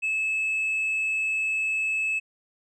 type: tone with tanh clipping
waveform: sine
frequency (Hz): 2600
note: E7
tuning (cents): -24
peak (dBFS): -24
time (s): 0.02-2.2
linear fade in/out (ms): 20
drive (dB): 1
effects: none